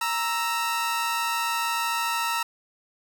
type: tone pair together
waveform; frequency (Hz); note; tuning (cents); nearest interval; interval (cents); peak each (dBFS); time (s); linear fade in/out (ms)
sawtooth; 932.3 / 1318.5; A#5 / E6; 0 / 0; tritone; 600; -23 / -24; 0.01-2.43; 5
effects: none